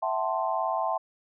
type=chord; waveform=sine; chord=F# half-diminished seventh; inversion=third; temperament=equal with one note detuned; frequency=659.3 / 756.4 / 880 / 1046.5 Hz; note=E5 / F#5 / A5 / C6; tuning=0 / +38 / 0 / 0 cents; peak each=-30 / -31 / -31 / -31 dBFS; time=0.02-0.98 s; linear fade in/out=10 ms; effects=none